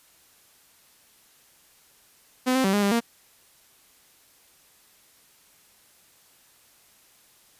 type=tone with pitch steps; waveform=sawtooth; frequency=255 / 261.6 / 193.1 / 204.9 / 200.4 / 233.4 Hz; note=C4 / C4 / G3 / G#3 / G3 / A#3; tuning=-44 / 0 / -26 / -23 / +38 / +2 cents; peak=-16 dBFS; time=2.46-3.006 s; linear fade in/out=20 ms; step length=91 ms; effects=white hiss -58 dBFS RMS until 7.59 s + resampled to 32000 Hz